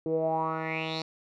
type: tone with low-pass filter sweep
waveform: 10% pulse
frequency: 160 Hz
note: D#3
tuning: 49 cents sharp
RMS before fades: -30 dBFS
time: 0.06-1.02 s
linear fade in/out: 2 ms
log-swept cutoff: 390 to 4700 Hz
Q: 6.4
effects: none